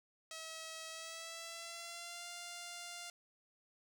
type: tone with pitch glide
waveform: 5% pulse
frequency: 644 to 698.2 Hz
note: E5 to F5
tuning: -41 to -1 cents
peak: -34 dBFS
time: 0.31-3.1 s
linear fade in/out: 2 ms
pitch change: +140 cents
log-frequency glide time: 0.89-2.27 s
effects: none